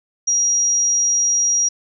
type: tone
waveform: sine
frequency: 5720 Hz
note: F8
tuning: 41 cents sharp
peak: -14 dBFS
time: 0.27-1.69 s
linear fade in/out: 10 ms
effects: none